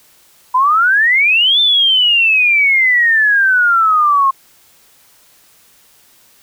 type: exponential two-way sweep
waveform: sine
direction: up then down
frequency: 987.8 to 3582 to 1067 Hz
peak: -8 dBFS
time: 0.54-4.31 s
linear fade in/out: 10 ms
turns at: 1.6 s
effects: white hiss -49 dBFS RMS until 6.42 s